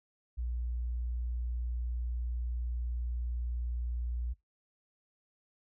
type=tone; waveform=sine; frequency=59.9 Hz; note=A#1; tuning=48 cents sharp; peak=-32 dBFS; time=0.37-4.34 s; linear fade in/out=20 ms; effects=noise-tail reverb RT60 0.2 s tail -23 dB re dry